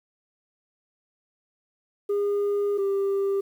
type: tone pair in turn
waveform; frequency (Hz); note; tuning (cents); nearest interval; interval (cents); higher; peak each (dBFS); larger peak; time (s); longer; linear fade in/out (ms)
sine; 406.9 / 394.6; G#4 / G4; -35 / +11; minor second; 54; first; -19; neither; 2.09-2.78 / 2.78-3.41; first; 10
effects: tanh soft clip ceiling -21 dBFS + 9-bit